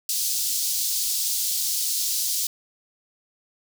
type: high-pass noise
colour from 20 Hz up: pink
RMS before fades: -25 dBFS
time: 0.09-2.47 s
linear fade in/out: 2 ms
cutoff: 4400 Hz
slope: 24 dB/octave
effects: none